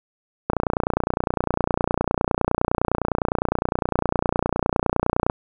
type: click train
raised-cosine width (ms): 1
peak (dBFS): -5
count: 144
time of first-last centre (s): 0.5-5.299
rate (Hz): 29.8
effects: none